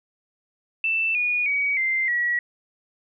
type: tone with pitch steps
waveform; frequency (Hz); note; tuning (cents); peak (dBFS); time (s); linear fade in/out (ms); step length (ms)
sine; 2659 / 2452 / 2262 / 2086 / 1924.1; E7 / D#7 / C#7 / C7 / B6; +14 / -26 / +34 / -6 / -46; -20; 0.84-2.39; 2; 310
effects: none